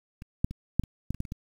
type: clicks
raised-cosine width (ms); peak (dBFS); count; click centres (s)
5; -29 / -11 / -24 / -10 / -27 / -16 / -29 / -17 / -30 / -22; 10; 0.221 / 0.445 / 0.51 / 0.796 / 0.837 / 1.106 / 1.146 / 1.204 / 1.252 / 1.321
effects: 8-bit